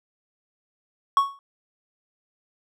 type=tone with exponential decay; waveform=triangle; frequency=1109 Hz; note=C#6; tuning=in tune; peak=-10 dBFS; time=1.17-1.39 s; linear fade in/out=1 ms; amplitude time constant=47 ms; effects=none